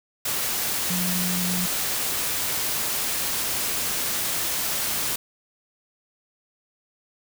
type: tone in noise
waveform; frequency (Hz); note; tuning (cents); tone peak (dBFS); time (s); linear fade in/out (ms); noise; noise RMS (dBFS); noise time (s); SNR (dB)
sine; 180.3; F#3; -45; -26; 0.9-1.66; 5; white; -26; 0.25-5.16; -3
effects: none